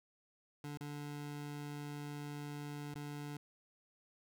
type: tone with dropouts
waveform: 25% pulse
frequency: 146.1 Hz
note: D3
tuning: 9 cents flat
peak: -39 dBFS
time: 0.64-3.37 s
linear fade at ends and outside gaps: 2 ms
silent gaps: 0.773-0.808 / 2.941-2.955 s
effects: none